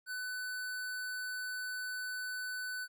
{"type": "tone", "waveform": "square", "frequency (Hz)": 1500, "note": "F#6", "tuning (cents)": 23, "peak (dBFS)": -38, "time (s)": [0.06, 2.88], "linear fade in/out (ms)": 50, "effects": ["13-bit"]}